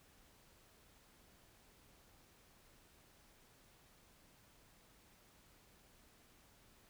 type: silence
effects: pink hiss -67 dBFS RMS until 6.89 s